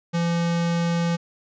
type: tone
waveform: square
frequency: 170 Hz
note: F3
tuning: 46 cents flat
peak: -21 dBFS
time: 0.13-1.17 s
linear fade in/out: 20 ms
effects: resampled to 16000 Hz